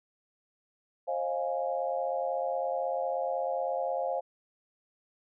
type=chord; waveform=sine; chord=F minor seventh; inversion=second; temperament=equal with one note detuned; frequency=532.7 / 622.3 / 698.5 / 830.6 Hz; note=C5 / Eb5 / F5 / Ab5; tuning=+31 / 0 / 0 / 0 cents; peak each=-32 / -37 / -33 / -37 dBFS; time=1.07-4.21 s; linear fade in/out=20 ms; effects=none